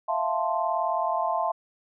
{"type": "chord", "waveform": "sine", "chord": "F major seventh", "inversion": "third", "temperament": "equal", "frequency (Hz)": [659.3, 698.5, 880, 1046.5], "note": ["E5", "F5", "A5", "C6"], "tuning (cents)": [0, 0, 0, 0], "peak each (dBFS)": -29, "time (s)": [0.08, 1.52], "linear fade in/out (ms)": 10, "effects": []}